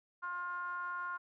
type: ring-modulated tone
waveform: triangle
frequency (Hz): 176.7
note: F3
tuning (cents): +21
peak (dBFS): -32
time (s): 0.22-1.18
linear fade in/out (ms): 20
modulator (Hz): 1240
effects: none